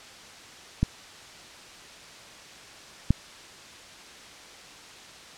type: clicks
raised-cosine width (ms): 5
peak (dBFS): -9 / -6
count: 2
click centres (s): 0.83 / 3.106
effects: white hiss -46 dBFS RMS until 5.37 s + low-pass 6000 Hz 12 dB/octave